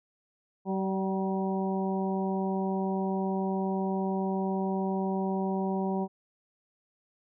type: harmonic tone with a mistuned harmonic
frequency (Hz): 191.2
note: G3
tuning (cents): -43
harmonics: 1 / 2 / 3 / 4 / 5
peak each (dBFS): -29 / -33 / -39 / -36 / -39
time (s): 0.65-6.08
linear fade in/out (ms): 50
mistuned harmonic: 3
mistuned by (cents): +22
effects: none